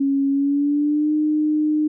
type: tone with pitch glide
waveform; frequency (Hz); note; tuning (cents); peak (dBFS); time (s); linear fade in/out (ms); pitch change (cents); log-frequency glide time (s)
sine; 276 to 304.5; C#4 to D#4; -7 to -37; -16; 0-1.88; 10; +170; 0.3-1.13
effects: none